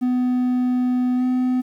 triangle tone with pitch glide, 250 to 253.1 Hz, B3 to B3, +21 to +43 cents, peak -15 dBFS, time 0.01-1.62 s, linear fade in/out 20 ms, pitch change +22 cents, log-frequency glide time 1.16-1.24 s, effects 9-bit

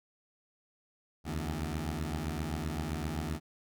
15% pulse beating tone pair, 73.9 / 81.6 Hz, D2 / E2, +11 / -17 cents, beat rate 7.7 Hz, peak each -30 dBFS, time 1.24-3.4 s, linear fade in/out 50 ms, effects none

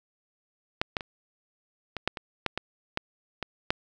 clicks, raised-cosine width 0.3 ms, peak -8 / -11 / -20 / -17 / -8 / -19 / -9 / -13 / -11 / -15 / -7 dBFS, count 11, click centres 0.815 / 0.968 / 1.008 / 1.967 / 2.076 / 2.172 / 2.463 / 2.576 / 2.974 / 3.427 / 3.705 s, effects none

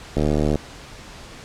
click train, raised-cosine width 2 ms, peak -7 dBFS, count 30, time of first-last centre 0.17-0.557 s, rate 75 Hz, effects pink hiss -40 dBFS RMS until 1.44 s + low-pass 7000 Hz 12 dB/octave

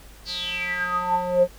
square tone with band-pass filter sweep, 179.2 Hz, F3, 45 cents sharp, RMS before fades -24 dBFS, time 0.25-1.48 s, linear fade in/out 50 ms, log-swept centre 4700 to 470 Hz, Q 9.7, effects added 50 Hz sine -46 dBFS peak until 1.58 s + pink hiss -49 dBFS RMS until 1.58 s

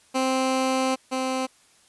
15% pulse tone pair in turn, 261.6 / 260.4 Hz, C4 / C4, 0 / -8 cents, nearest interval unison, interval 8 cents, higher first, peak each -15 / -18 dBFS, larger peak first, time 0.14-0.96 / 1.11-1.47 s, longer first, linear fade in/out 20 ms, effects white hiss -58 dBFS RMS until 1.88 s + resampled to 24000 Hz

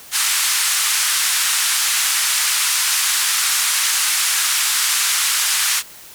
white band-pass noise, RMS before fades -18 dBFS, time 0.11-5.83 s, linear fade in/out 50 ms, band 1100 to 11000 Hz, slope 24 dB/octave, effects white hiss -40 dBFS RMS until 6.14 s

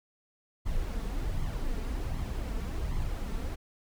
brown noise with flanger, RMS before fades -32 dBFS, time 0.65-3.56 s, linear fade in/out 20 ms, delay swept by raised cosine 0.93 to 4.53 ms, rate 1.3 Hz, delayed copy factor +0.5, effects none

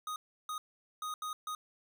square tone bursts at uneven times, 1244.5 Hz, D#6, in tune, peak -37 dBFS, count 5, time 0.07-0.16 / 0.49-0.58 / 1.02-1.14 / 1.22-1.33 / 1.47-1.55 s, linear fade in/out 2 ms, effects none

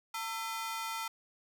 sawtooth ring-modulated tone, 1118 Hz, C#6, 14 cents sharp, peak -29 dBFS, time 0.14-1.08 s, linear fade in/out 5 ms, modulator 215 Hz, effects none

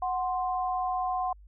sine tone pair together, 738.2 / 1046.5 Hz, F#5 / C6, -4 / 0 cents, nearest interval tritone, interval 604 cents, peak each -28 / -32 dBFS, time 0.02-1.33 s, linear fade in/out 5 ms, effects added 50 Hz sine -49 dBFS peak until 1.47 s

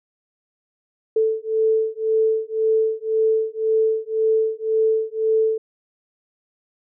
sine beating tone pair, 440 / 441.9 Hz, A4 / A4, 0 / +7 cents, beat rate 1.9 Hz, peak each -20 dBFS, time 1.16-5.58 s, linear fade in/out 5 ms, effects none

